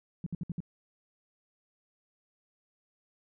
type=tone bursts; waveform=sine; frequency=171.4 Hz; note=F3; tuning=32 cents flat; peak=-31 dBFS; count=5; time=0.24-0.604 s; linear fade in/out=2 ms; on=24 ms; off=61 ms; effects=none